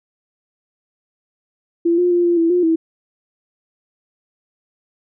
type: tone with pitch steps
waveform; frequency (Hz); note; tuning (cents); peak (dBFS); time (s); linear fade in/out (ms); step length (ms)
sine; 339.1 / 355.2 / 349.4 / 345.6 / 331.9 / 356 / 325.7; E4 / F4 / F4 / F4 / E4 / F4 / E4; +49 / +29 / +1 / -18 / +12 / +33 / -21; -12; 1.85-2.76; 10; 130
effects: none